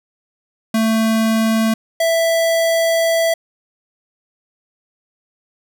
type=tone pair in turn; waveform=square; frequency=222.6 / 660.9 Hz; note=A3 / E5; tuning=+20 / +4 cents; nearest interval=octave + perfect fifth; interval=1884 cents; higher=second; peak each=-14 dBFS; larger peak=neither; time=0.74-1.74 / 2-3.34 s; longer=second; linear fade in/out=5 ms; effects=none